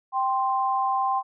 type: tone pair together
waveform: sine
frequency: 784 / 1046.5 Hz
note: G5 / C6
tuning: 0 / 0 cents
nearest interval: perfect fourth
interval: 500 cents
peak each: -24 dBFS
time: 0.12-1.23 s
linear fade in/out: 50 ms
effects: none